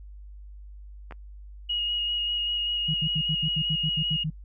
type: clicks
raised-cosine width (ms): 0.5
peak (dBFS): -26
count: 2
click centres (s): 1.11 / 1.123
type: tone with vibrato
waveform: sine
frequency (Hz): 2881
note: F#7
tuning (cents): -47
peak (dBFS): -25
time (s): 1.69-4.24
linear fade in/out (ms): 10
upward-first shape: square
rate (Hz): 5.1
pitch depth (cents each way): 10
type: tone bursts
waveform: sine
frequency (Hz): 155.56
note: D#3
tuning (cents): 0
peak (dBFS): -25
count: 11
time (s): 2.88-4.303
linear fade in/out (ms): 10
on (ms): 63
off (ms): 73
effects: noise-tail reverb RT60 0.1 s tail -25 dB re dry + added 50 Hz sine -41 dBFS peak until 4.44 s